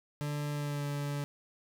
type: tone with pitch glide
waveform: 40% pulse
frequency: 146.83 to 143.97 Hz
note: D3 to D3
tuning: 0 to -34 cents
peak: -32 dBFS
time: 0.21-1.24 s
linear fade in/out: 0 ms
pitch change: -34 cents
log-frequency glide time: 0.52-0.86 s
effects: none